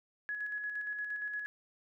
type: tone with tremolo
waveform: sine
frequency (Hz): 1684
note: G#6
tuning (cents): +24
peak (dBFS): -34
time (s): 0.29-1.46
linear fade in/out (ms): 0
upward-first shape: square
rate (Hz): 8.6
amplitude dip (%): 35
effects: none